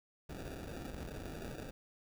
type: noise with sample-and-hold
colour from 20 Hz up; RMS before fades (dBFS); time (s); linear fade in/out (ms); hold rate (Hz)
pink; -45; 0.29-1.71; 5; 1050
effects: none